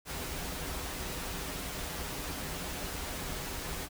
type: noise with comb filter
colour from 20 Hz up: pink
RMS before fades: -38 dBFS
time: 0.05-3.89 s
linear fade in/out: 50 ms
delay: 9 ms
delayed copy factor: -0.5
effects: none